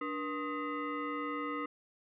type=tone with frequency modulation; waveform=sine; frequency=480 Hz; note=B4; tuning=49 cents flat; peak=-34 dBFS; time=0.01-1.66 s; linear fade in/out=5 ms; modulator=773 Hz; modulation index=1.7; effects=none